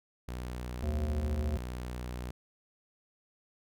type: tone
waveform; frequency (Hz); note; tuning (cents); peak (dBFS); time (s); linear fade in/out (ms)
sawtooth; 61.5; B1; -7; -33; 0.28-2.31; 5
type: harmonic tone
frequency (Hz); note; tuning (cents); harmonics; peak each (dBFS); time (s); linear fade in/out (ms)
75.3; D2; +44; 1 / 3 / 5 / 7 / 9; -30 / -40 / -44 / -47 / -49; 0.83-1.57; 0
effects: none